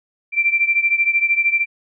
sine beating tone pair, 2349 / 2362 Hz, D7 / D7, 0 / +9 cents, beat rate 13 Hz, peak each -16 / -19 dBFS, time 0.32-1.66 s, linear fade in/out 50 ms, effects none

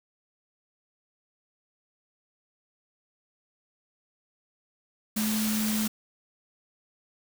sine tone in noise, 215.9 Hz, A3, 33 cents flat, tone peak -26 dBFS, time 5.16-5.88 s, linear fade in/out 10 ms, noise white, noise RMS -32 dBFS, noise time 5.16-5.88 s, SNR +3 dB, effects none

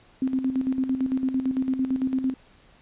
sine tone with tremolo, 261.6 Hz, C4, in tune, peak -20 dBFS, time 0.22-2.34 s, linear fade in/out 2 ms, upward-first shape square, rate 8.9 Hz, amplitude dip 60%, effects pink hiss -56 dBFS RMS until 2.81 s + resampled to 8000 Hz

